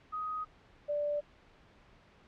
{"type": "tone pair in turn", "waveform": "sine", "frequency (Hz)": [1253, 587.1], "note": ["D#6", "D5"], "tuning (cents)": [12, -1], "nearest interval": "octave + minor second", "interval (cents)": 1313, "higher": "first", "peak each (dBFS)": [-34, -30], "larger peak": "second", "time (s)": [[0.12, 0.45], [0.88, 1.21]], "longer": "neither", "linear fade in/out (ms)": 20, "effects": ["pink hiss -61 dBFS RMS until 2.27 s", "low-pass 3000 Hz 12 dB/octave"]}